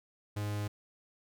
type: tone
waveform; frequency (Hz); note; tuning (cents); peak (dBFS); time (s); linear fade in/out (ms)
45% pulse; 103.83; G#2; 0; -33; 0.36-0.68; 10
effects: none